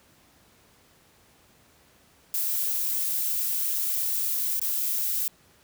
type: noise with dropouts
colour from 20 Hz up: violet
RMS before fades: -27 dBFS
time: 2.34-5.28 s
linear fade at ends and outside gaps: 1 ms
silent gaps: 4.596-4.615 s
effects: pink hiss -59 dBFS RMS until 5.63 s + high-pass 60 Hz 12 dB/octave